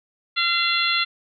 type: harmonic tone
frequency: 686 Hz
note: F5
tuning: 31 cents flat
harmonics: 2 / 3 / 4 / 5 / 6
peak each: -25 / -25 / -25 / -25 / -25 dBFS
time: 0.36-1.05 s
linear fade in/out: 20 ms
effects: none